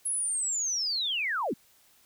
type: linear sweep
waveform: sine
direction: down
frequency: 10740 to 155.56 Hz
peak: -27 dBFS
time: 0.05-1.54 s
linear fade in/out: 10 ms
effects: white hiss -62 dBFS RMS until 2.05 s